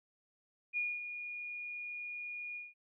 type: tone with ADSR envelope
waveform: sine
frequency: 2438 Hz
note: D#7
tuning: 36 cents flat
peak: -31 dBFS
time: 0.73-2.74 s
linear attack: 42 ms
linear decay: 230 ms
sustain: -9 dB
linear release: 180 ms
effects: none

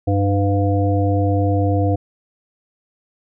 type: harmonic tone with a mistuned harmonic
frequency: 100.2 Hz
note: G2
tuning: 38 cents sharp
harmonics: 1 / 3 / 5 / 7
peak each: -16 / -21 / -23 / -24 dBFS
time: 0.07-1.96 s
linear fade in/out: 10 ms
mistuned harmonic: 1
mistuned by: -54 cents
effects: none

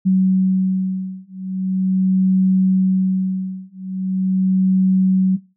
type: beating tone pair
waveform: sine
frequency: 187.8 / 188.21 Hz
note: F#3 / F#3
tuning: +26 / +30 cents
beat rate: 0.41 Hz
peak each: -17 dBFS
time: 0.05-5.37 s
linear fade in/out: 20 ms
effects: noise-tail reverb RT60 0.3 s tail -20 dB re dry

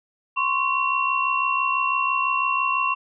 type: tone cluster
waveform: sine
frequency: 1043 / 1109 / 2734 Hz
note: C6 / C#6 / F7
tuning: -6 / 0 / -37 cents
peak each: -24 dBFS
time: 0.36-2.95 s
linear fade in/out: 20 ms
effects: none

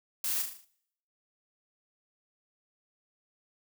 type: noise with echo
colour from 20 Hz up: blue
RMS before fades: -32 dBFS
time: 0.24-0.42 s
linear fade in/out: 2 ms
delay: 38 ms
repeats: 6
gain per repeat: -5 dB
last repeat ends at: 0.648 s
effects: noise-tail reverb RT60 0.7 s tail -21 dB re dry

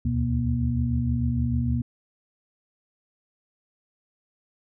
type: tone cluster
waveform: sine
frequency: 73.4 / 80 / 122.9 / 238.8 Hz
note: D2 / D#2 / B2 / A#3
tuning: 0 / +49 / -8 / +42 cents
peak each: -28 / -31 / -25 / -27 dBFS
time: 0.05-1.82 s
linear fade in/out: 5 ms
effects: none

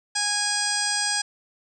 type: harmonic tone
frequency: 825 Hz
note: G#5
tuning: 12 cents flat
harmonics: 1 / 2 / 3 / 4 / 5 / 6 / 7 / 8 / 9 / 10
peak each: -32 / -29 / -37 / -35 / -38 / -27 / -32 / -38 / -36 / -29 dBFS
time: 0.15-1.22 s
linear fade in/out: 10 ms
effects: none

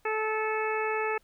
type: harmonic tone with a mistuned harmonic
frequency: 434.9 Hz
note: A4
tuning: 20 cents flat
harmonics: 1 / 2 / 3 / 4 / 5 / 6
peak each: -30 / -33 / -35 / -36 / -37 / -38 dBFS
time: 0.05-1.18 s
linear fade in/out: 5 ms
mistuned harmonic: 5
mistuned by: +16 cents
effects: pink hiss -67 dBFS RMS until 1.23 s

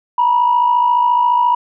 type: tone pair together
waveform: sine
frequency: 920 / 974.4 Hz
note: A#5 / B5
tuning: -23 / -24 cents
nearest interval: minor second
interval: 99 cents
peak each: -17 / -10 dBFS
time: 0.18-1.55 s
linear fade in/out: 5 ms
effects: tanh soft clip ceiling -5 dBFS

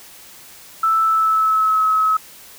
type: tone with pitch glide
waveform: sine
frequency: 1319 to 1284.4 Hz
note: E6 to E6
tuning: +1 to -45 cents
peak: -13 dBFS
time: 0.83-2.17 s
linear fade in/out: 5 ms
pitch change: -46 cents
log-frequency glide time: 1.03-1.84 s
effects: white hiss -42 dBFS RMS until 2.58 s

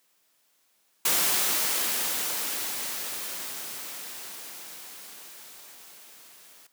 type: noise with level ramp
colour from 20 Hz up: white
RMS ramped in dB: -23 to -53 dBFS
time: 1.05-6.67 s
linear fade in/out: 5 ms
effects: white hiss -68 dBFS RMS until 6.72 s + high-pass 200 Hz 12 dB/octave

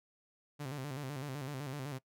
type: tone with vibrato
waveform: sawtooth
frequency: 138.59 Hz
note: C#3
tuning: in tune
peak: -35 dBFS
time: 0.59-1.99 s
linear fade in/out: 20 ms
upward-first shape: square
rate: 7.9 Hz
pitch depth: 100 cents each way
effects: noise-tail reverb RT60 0.1 s tail -20 dB re dry

